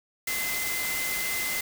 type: tone in noise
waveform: sine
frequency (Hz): 2056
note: C7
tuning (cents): -31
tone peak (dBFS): -31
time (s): 0.27-1.61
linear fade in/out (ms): 5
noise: white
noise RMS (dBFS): -31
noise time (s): 0.27-1.61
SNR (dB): -3
effects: none